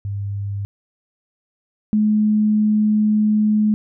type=tone pair in turn; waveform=sine; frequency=100.4 / 212.7 Hz; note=G2 / G#3; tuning=+42 / +42 cents; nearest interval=octave + minor second; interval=1300 cents; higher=second; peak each=-22 / -13 dBFS; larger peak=second; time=0.05-0.65 / 1.93-3.74 s; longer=second; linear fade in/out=0 ms; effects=none